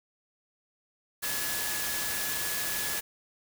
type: tone in noise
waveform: sine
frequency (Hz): 1700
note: G#6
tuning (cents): +40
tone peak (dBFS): -38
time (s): 1.22-3.01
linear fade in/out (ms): 20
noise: white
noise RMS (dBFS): -32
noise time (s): 1.22-3.01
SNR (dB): -9
effects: none